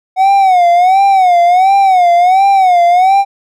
triangle tone with vibrato, 740 Hz, F#5, in tune, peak -3 dBFS, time 0.16-3.25 s, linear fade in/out 50 ms, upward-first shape sine, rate 1.4 Hz, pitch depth 120 cents each way, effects none

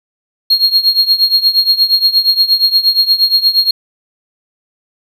triangle tone with tremolo, 4263 Hz, C8, 32 cents sharp, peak -3 dBFS, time 0.5-3.71 s, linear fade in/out 5 ms, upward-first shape triangle, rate 8.5 Hz, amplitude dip 90%, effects none

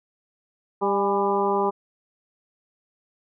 harmonic tone with a mistuned harmonic, 198.7 Hz, G3, 24 cents sharp, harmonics 1 / 2 / 3 / 4 / 5 / 6, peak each -30 / -23 / -31 / -26 / -26 / -31 dBFS, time 0.81-1.71 s, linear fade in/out 20 ms, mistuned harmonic 4, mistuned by +47 cents, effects none

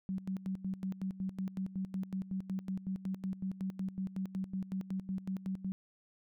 sine tone with tremolo, 189.9 Hz, F#3, 45 cents sharp, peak -33 dBFS, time 0.09-5.72 s, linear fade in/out 0 ms, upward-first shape square, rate 5.4 Hz, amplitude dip 80%, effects none

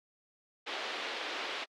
white band-pass noise, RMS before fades -39 dBFS, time 0.66-1.65 s, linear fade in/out 20 ms, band 330 to 3700 Hz, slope 24 dB/octave, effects AAC 64 kbps

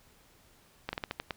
slowing click train, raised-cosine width 0.3 ms, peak -17 dBFS, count 7, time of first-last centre 0.89-1.308 s, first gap 40 ms, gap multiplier 1.22, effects pink hiss -62 dBFS RMS until 1.36 s

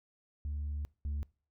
sine tone pair in turn, 73.42 / 72.74 Hz, D2 / D2, 0 / -16 cents, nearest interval unison, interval 16 cents, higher first, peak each -32 / -30 dBFS, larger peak second, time 0.45-0.85 / 1.05-1.23 s, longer first, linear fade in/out 0 ms, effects noise-tail reverb RT60 0.4 s tail -25 dB re dry + tanh soft clip ceiling -32 dBFS

